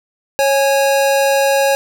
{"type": "tone pair together", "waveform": "square", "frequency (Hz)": [549.3, 830.6], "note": ["C#5", "G#5"], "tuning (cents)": [-16, 0], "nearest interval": "perfect fifth", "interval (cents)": 716, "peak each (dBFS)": [-13, -18], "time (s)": [0.39, 1.75], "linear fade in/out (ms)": 0, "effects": []}